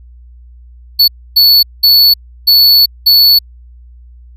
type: tone bursts at uneven times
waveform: square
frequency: 4435 Hz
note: C#8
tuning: in tune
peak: -4 dBFS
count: 5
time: 0.99-1.08 / 1.36-1.63 / 1.83-2.14 / 2.47-2.86 / 3.06-3.39 s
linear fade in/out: 10 ms
effects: added 60 Hz sine -34 dBFS peak until 4.36 s